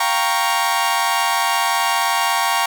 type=chord; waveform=sawtooth; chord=G half-diminished seventh; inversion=third; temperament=equal; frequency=698.5 / 784 / 932.3 / 1108.7 Hz; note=F5 / G5 / Bb5 / Db6; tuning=0 / 0 / 0 / 0 cents; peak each=-21 / -19 / -16 / -18 dBFS; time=0-2.66 s; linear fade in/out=5 ms; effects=none